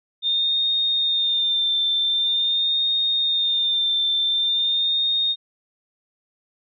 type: tone with vibrato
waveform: sine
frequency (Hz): 3626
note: A#7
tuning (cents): -49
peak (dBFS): -18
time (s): 0.22-5.36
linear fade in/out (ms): 50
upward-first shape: sine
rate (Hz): 0.45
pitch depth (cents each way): 32
effects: none